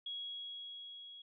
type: tone with level ramp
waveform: sine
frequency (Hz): 3320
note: G#7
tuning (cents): -1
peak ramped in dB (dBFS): -39 to -50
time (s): 0.06-1.22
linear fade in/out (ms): 5
effects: none